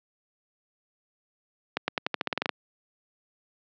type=accelerating click train; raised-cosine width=0.3 ms; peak=-9 dBFS; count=12; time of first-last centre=1.77-2.492 s; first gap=110 ms; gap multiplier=0.89; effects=high-pass 200 Hz 12 dB/octave + low-pass 5000 Hz 12 dB/octave